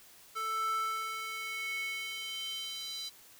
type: tone with high-pass filter sweep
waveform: square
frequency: 441.3 Hz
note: A4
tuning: 5 cents sharp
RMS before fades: -37 dBFS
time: 0.35-3.1 s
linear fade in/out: 20 ms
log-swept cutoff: 1100 to 4100 Hz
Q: 4.9
effects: white hiss -57 dBFS RMS until 3.39 s